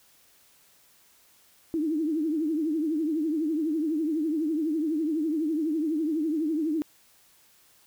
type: tone with vibrato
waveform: sine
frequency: 312.2 Hz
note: D#4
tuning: 6 cents sharp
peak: -24 dBFS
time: 1.74-6.82 s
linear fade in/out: 0 ms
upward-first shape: triangle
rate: 12 Hz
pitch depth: 140 cents each way
effects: white hiss -60 dBFS RMS until 7.86 s